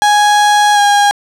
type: tone with pitch glide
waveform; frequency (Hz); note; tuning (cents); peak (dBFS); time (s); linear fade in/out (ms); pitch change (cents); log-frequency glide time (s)
35% pulse; 830.6 to 815.9; G#5 to G#5; 0 to -31; -5; 0.02-1.11; 0; -31; 0.74-0.79
effects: low-pass 9000 Hz 12 dB/octave + 7-bit